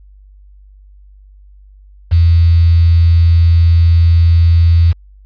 sine tone with quantisation, 84 Hz, E2, 33 cents sharp, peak -5 dBFS, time 2.11-4.93 s, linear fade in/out 20 ms, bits 5, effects added 49 Hz sine -38 dBFS peak until 5.25 s + resampled to 11025 Hz

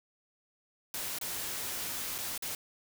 white noise with dropouts, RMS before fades -37 dBFS, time 0.94-2.55 s, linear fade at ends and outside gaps 1 ms, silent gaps 1.186-1.212 / 2.182-2.186 / 2.378-2.423 s, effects none

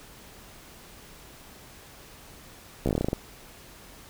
slowing click train, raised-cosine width 2 ms, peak -12 dBFS, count 11, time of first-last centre 2.86-3.131 s, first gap 14 ms, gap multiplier 1.14, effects pink hiss -49 dBFS RMS until 4.09 s

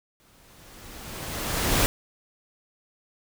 pink noise with exponential growth, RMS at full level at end -20 dBFS, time 0.2-1.86 s, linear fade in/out 0 ms, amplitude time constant 360 ms, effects none

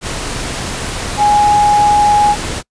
sine tone in noise, 830.6 Hz, G#5, in tune, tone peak -7 dBFS, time 1.17-2.36 s, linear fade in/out 50 ms, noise pink, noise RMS -21 dBFS, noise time 0.01-2.63 s, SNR +11 dB, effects noise-tail reverb RT60 0.1 s tail -25 dB re dry + resampled to 22050 Hz

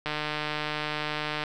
click train, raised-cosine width 0.3 ms, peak -14 dBFS, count 209, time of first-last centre 0.06-1.437 s, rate 151 Hz, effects none

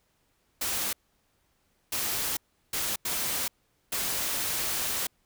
white noise bursts at uneven times, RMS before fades -30 dBFS, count 5, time 0.61-0.93 / 1.92-2.37 / 2.73-2.96 / 3.05-3.48 / 3.92-5.07 s, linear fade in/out 5 ms, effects pink hiss -71 dBFS RMS until 5.25 s

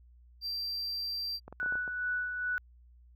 triangle tone, 4708 Hz, D8, 3 cents sharp, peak -32 dBFS, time 0.41-1.4 s, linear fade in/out 50 ms
clicks, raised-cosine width 1 ms, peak -31 dBFS, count 7, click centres 1.48 / 1.526 / 1.63 / 1.661 / 1.724 / 1.755 / 1.878 s
sine tone with tremolo, 1480 Hz, F#6, in tune, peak -29 dBFS, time 1.6-2.58 s, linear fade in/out 0 ms, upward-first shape sine, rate 2.4 Hz, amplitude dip 45%
effects added 60 Hz sine -55 dBFS peak until 3.15 s

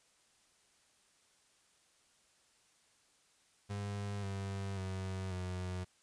35% pulse tone with pitch steps, 101.3 / 97.85 / 94.52 / 91.3 Hz, G#2 / G2 / F#2 / F#2, -43 / -3 / +37 / -23 cents, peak -36 dBFS, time 3.69-5.85 s, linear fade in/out 20 ms, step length 540 ms, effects white hiss -70 dBFS RMS until 6.02 s + resampled to 22050 Hz

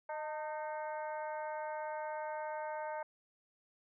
harmonic tone with a mistuned harmonic, 308.1 Hz, D#4, 17 cents flat, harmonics 2 / 3 / 4 / 5 / 6 / 7, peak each -41 / -41 / -53 / -49 / -57 / -56 dBFS, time 0.09-3.03 s, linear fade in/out 5 ms, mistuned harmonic 3, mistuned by -38 cents, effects none

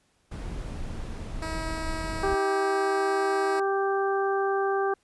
brown noise, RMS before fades -34 dBFS, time 0.31-2.35 s, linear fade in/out 10 ms
10% pulse tone, 320.9 Hz, E4, 46 cents flat, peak -24 dBFS, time 1.42-3.6 s, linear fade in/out 5 ms
harmonic tone, 392 Hz, G4, in tune, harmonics 1 / 2 / 3 / 4, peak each -25 / -29 / -32 / -34 dBFS, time 2.23-4.94 s, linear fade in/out 5 ms
effects pink hiss -68 dBFS RMS until 5.03 s + resampled to 24000 Hz

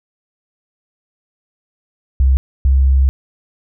sine tone pair in turn, 66 / 66.81 Hz, C2 / C2, +16 / +37 cents, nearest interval unison, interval 21 cents, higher second, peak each -8 / -8 dBFS, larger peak neither, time 2.2-2.37 / 2.65-3.09 s, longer second, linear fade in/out 0 ms, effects none

